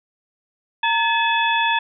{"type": "harmonic tone with a mistuned harmonic", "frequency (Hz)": 859, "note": "A5", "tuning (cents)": -42, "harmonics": [1, 2, 3, 4], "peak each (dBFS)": [-19, -22, -24, -25], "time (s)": [0.83, 1.79], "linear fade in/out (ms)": 5, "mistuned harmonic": 1, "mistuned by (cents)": 120, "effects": []}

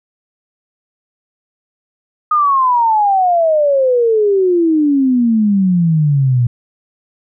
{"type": "exponential sweep", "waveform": "sine", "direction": "down", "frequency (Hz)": [1244.5, 118.2], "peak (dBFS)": -9, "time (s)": [2.31, 6.47], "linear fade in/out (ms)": 5, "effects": []}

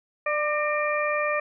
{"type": "harmonic tone with a mistuned harmonic", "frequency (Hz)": 595, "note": "D5", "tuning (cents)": 22, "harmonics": [1, 2, 3, 4], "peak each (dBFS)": [-26, -28, -30, -30], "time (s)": [0.26, 1.4], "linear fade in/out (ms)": 5, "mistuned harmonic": 3, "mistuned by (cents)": 44, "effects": []}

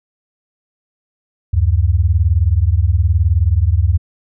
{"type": "beating tone pair", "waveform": "sine", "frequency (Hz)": [74.6, 93.6], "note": ["D2", "F#2"], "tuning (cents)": [28, 20], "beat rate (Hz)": 19, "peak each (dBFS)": -13, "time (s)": [1.53, 3.98], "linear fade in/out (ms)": 10, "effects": []}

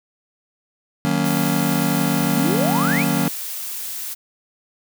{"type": "chord", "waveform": "square", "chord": "D# minor seventh", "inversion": "none", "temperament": "just", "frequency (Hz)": [155.56, 186.68, 233.3, 280], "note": ["D#3", "F#3", "A#3", "C#4"], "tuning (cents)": [0, 16, 2, 18], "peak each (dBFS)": -24, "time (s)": [1.05, 3.28], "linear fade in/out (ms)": 0}
{"type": "noise", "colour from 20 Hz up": "blue", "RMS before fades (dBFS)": -29, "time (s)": [1.24, 4.15], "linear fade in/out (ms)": 20}
{"type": "exponential sweep", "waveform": "sine", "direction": "up", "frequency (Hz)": [185, 2800], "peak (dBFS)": -21, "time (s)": [2.32, 3.06], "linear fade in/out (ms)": 50}
{"effects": []}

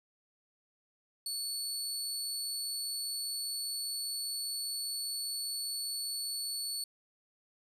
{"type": "tone", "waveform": "25% pulse", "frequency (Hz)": 4435, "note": "C#8", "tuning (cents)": 0, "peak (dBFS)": -30, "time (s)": [1.26, 6.84], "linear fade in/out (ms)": 2, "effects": []}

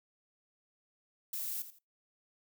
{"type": "noise with echo", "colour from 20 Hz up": "violet", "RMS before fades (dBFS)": -38, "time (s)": [1.33, 1.62], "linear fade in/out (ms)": 2, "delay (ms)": 83, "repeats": 2, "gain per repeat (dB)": -12, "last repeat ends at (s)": 1.786, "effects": ["noise-tail reverb RT60 0.2 s tail -22 dB re dry"]}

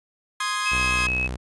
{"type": "chord", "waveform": "sawtooth", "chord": "Ab major", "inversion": "first", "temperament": "equal", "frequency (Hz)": [1046.5, 1244.5, 1661.2], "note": ["C6", "Eb6", "Ab6"], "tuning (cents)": [0, 0, 0], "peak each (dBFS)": [-24, -25, -25], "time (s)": [0.4, 1.07], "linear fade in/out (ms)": 5}
{"type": "tone", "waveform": "sine", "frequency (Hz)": 2565, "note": "E7", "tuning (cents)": -48, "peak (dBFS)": -22, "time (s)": [0.65, 1.28], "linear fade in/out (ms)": 20}
{"type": "tone with vibrato", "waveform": "sawtooth", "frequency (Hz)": 62.5, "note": "B1", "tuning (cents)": 21, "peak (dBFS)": -24, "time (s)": [0.71, 1.37], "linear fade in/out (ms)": 20, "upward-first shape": "sine", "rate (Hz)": 2.4, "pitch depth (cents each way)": 23}
{"effects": ["resampled to 24000 Hz"]}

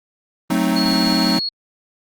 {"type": "chord", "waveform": "square", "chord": "F# diminished seventh", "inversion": "none", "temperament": "equal", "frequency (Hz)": [185, 220, 261.6, 311.1], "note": ["F#3", "A3", "C4", "Eb4"], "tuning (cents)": [0, 0, 0, 0], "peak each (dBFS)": -22, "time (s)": [0.5, 1.39], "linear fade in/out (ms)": 5}
{"type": "tone", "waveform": "sine", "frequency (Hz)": 4328, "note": "C#8", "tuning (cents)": -42, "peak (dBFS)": -20, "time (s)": [0.76, 1.49], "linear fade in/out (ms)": 5}
{"effects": ["Opus 24 kbps"]}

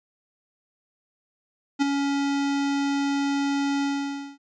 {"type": "tone with ADSR envelope", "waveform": "square", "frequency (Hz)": 280.4, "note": "C#4", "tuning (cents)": 20, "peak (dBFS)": -17, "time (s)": [1.79, 4.38], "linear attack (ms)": 29, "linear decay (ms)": 13, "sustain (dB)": -6, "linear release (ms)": 550, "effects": ["resampled to 16000 Hz"]}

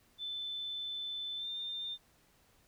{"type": "tone with pitch glide", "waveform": "sine", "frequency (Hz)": [3522, 3604], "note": ["A7", "A7"], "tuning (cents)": [1, 41], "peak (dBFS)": -37, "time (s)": [0.18, 1.98], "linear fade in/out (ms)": 50, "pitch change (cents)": 40, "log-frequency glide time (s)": [1.37, 1.48], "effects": ["pink hiss -68 dBFS RMS until 2.67 s"]}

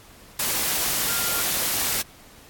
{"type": "tone in noise", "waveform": "sine", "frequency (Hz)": 1396.9, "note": "F6", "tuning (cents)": 0, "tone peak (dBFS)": -33, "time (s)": [1.08, 1.42], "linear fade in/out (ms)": 5, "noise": "white", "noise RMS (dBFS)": -24, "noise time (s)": [0.39, 2.02], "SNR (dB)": -12, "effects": ["pink hiss -49 dBFS RMS until 2.49 s", "AAC 64 kbps"]}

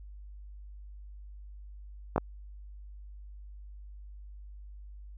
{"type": "clicks", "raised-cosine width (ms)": 1, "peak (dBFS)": -12, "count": 2, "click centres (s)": [2.161, 2.18], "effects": ["added 50 Hz sine -44 dBFS peak until 5.17 s"]}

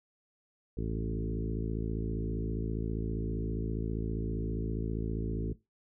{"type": "harmonic tone with a mistuned harmonic", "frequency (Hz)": 55, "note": "A1", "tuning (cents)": 0, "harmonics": [1, 2, 3, 4, 5, 6, 7, 8], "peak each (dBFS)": [-35, -38, -40, -41, -42, -43, -43, -44], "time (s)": [0.77, 5.53], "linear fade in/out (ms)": 5, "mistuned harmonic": 2, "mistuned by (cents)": -15, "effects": ["noise-tail reverb RT60 0.2 s tail -17 dB re dry"]}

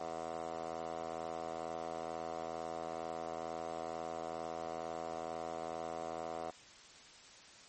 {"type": "tone with band-pass filter", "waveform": "10% pulse", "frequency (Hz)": 82.2, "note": "E2", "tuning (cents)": -4, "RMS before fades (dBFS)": -42, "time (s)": [0, 6.51], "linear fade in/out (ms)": 5, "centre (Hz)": 750, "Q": 9.3, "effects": ["white hiss -57 dBFS RMS until 7.68 s", "MP3 32 kbps"]}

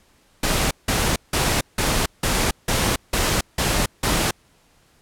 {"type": "noise bursts", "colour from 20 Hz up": "pink", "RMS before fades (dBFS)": -20, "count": 9, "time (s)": [0.43, 4.31], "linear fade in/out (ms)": 5, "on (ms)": 280, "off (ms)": 170, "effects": ["pink hiss -58 dBFS RMS until 5.01 s", "low-pass 12000 Hz 12 dB/octave"]}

